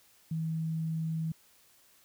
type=tone; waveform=sine; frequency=161 Hz; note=E3; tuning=41 cents flat; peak=-30 dBFS; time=0.31-1.32 s; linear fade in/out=5 ms; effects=white hiss -63 dBFS RMS until 2.04 s